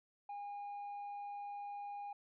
sine tone, 814 Hz, G#5, 35 cents flat, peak -40 dBFS, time 0.29-2.13 s, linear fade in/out 5 ms, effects tanh soft clip ceiling -42 dBFS

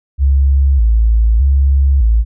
sine tone with vibrato, 61.74 Hz, B1, in tune, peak -7 dBFS, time 0.18-2.25 s, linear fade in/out 50 ms, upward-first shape square, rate 0.82 Hz, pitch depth 180 cents each way, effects none

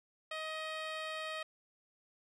10% pulse tone with low-pass filter, 629 Hz, D#5, 19 cents sharp, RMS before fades -41 dBFS, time 0.31-1.43 s, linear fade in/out 5 ms, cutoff 6600 Hz, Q 0.51, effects none

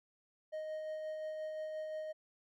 triangle tone with tremolo, 622.3 Hz, D#5, in tune, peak -36 dBFS, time 0.52-2.13 s, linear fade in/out 20 ms, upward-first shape sine, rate 5.7 Hz, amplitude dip 25%, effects none

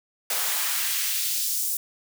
white noise with high-pass filter sweep, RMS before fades -26 dBFS, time 0.3-1.77 s, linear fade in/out 2 ms, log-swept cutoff 530 to 8400 Hz, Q 0.96, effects none

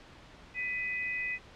sine tone pair together, 1993 / 2514 Hz, B6 / D#7, +15 / +17 cents, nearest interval major third, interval 402 cents, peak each -34 / -34 dBFS, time 0.54-1.39 s, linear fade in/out 50 ms, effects pink hiss -53 dBFS RMS until 1.55 s + low-pass 4000 Hz 12 dB/octave

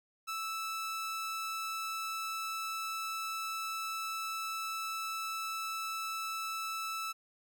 sawtooth tone, 1315 Hz, E6, 5 cents flat, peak -32 dBFS, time 0.27-7.13 s, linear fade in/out 20 ms, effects none

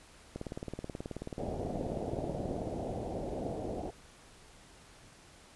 click train, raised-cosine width 2 ms, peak -25 dBFS, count 44, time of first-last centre 0.36-2.672 s, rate 18.6 Hz
white low-pass noise, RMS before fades -38 dBFS, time 1.38-3.91 s, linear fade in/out 20 ms, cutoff 730 Hz, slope 48 dB/octave
effects pink hiss -57 dBFS RMS until 5.55 s + resampled to 24000 Hz

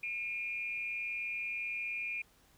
sine tone with frequency modulation, 2414 Hz, D7, 47 cents sharp, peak -35 dBFS, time 0.03-2.22 s, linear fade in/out 5 ms, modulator 209 Hz, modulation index 0.48, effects pink hiss -66 dBFS RMS until 2.57 s

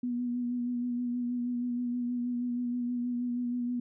sine tone with vibrato, 243.6 Hz, B3, 24 cents flat, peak -29 dBFS, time 0.03-3.8 s, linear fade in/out 5 ms, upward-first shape sine, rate 6.3 Hz, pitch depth 24 cents each way, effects none

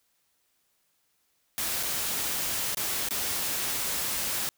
white noise with dropouts, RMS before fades -30 dBFS, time 1.58-4.49 s, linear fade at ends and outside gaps 0 ms, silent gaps 1.828-1.832 / 2.747-2.771 / 3.087-3.108 s, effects white hiss -72 dBFS RMS until 4.57 s

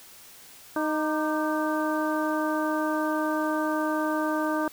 harmonic tone with a mistuned harmonic, 309.4 Hz, D#4, 10 cents flat, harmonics 1 / 2 / 3 / 4 / 5, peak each -27 / -30 / -32 / -33 / -34 dBFS, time 0.76-4.68 s, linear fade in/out 2 ms, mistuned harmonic 4, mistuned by -58 cents, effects white hiss -49 dBFS RMS until 4.72 s

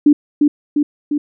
sine tone with echo, 293.7 Hz, D4, in tune, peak -5 dBFS, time 0.06-0.13 s, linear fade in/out 5 ms, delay 350 ms, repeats 3, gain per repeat -3 dB, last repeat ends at 1.18 s, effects none

